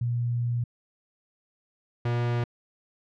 sine / 45% pulse tone pair in turn, 119.8 / 119.8 Hz, A#2 / A#2, +48 / +48 cents, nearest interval unison, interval 0 cents, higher neither, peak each -24 dBFS, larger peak neither, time 0.01-0.64 / 2.05-2.44 s, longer first, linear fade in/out 5 ms, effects low-pass 3000 Hz 12 dB/octave

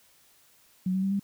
sine tone with pitch steps, 185 / 189.54 / 194.2 / 198.97 Hz, F#3 / F#3 / G3 / G3, 0 / +42 / -16 / +26 cents, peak -24 dBFS, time 0.86-1.196 s, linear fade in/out 5 ms, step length 84 ms, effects white hiss -61 dBFS RMS until 1.23 s

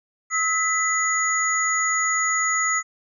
sine tone cluster, 1292 / 1992 / 6800 Hz, E6 / B6 / G#8, -35 / +14 / +40 cents, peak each -24 / -23 / -24 dBFS, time 0.3-2.83 s, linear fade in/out 50 ms, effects none

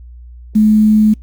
sine tone with quantisation, 214.6 Hz, A3, 43 cents flat, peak -6 dBFS, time 0.55-1.14 s, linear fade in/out 10 ms, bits 6, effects added 60 Hz sine -32 dBFS peak until 1.22 s + Opus 48 kbps

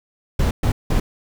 brown noise bursts at uneven times, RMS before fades -17 dBFS, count 3, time 0.39-0.51 / 0.63-0.72 / 0.9-1 s, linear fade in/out 5 ms, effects none

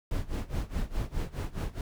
brown noise with tremolo, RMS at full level -29 dBFS, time 0.11-1.81 s, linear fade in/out 2 ms, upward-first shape sine, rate 4.8 Hz, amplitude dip 90%, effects none

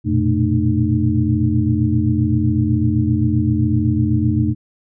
sine tone cluster, 89.2 / 116.2 / 124 / 221.7 / 303.8 Hz, F2 / A#2 / B2 / A3 / D#4, +37 / -5 / +7 / +13 / -41 cents, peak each -20 dBFS, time 0.04-4.55 s, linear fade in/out 50 ms, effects none

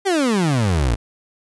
30% pulse exponential sweep, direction down, 407.5 to 52.2 Hz, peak -13 dBFS, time 0.05-0.96 s, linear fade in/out 20 ms, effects resampled to 24000 Hz

